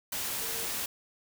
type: tone in noise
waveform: sine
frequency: 458.3 Hz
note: A#4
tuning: 29 cents flat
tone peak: -44 dBFS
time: 0.41-0.66 s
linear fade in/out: 5 ms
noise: white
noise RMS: -34 dBFS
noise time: 0.12-0.86 s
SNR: -13 dB
effects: none